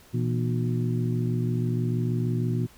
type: harmonic tone with a mistuned harmonic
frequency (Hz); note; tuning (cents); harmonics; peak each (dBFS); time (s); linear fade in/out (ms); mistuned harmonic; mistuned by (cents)
60.3; B1; -41; 2 / 3 / 4 / 5 / 6; -25 / -30 / -31 / -39 / -35; 0.13-2.67; 20; 3; -140
effects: pink hiss -54 dBFS RMS until 2.77 s